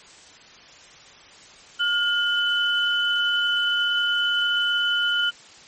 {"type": "tone pair together", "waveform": "sine", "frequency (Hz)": [1422, 3013], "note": ["F6", "F#7"], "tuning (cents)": [31, 31], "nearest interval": "octave + minor second", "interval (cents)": 1300, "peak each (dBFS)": -22, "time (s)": [1.79, 5.31], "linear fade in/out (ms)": 20, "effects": ["white hiss -47 dBFS RMS until 5.67 s", "MP3 32 kbps"]}